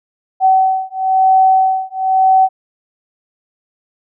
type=beating tone pair; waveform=sine; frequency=759 / 760 Hz; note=F#5 / F#5; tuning=+44 / +46 cents; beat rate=1 Hz; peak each=-12 / -12 dBFS; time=0.4-2.49 s; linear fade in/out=50 ms; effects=none